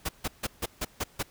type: noise bursts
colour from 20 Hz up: pink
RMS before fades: -30 dBFS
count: 7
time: 0.05-1.23 s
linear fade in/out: 10 ms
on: 40 ms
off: 150 ms
effects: pink hiss -58 dBFS RMS until 1.3 s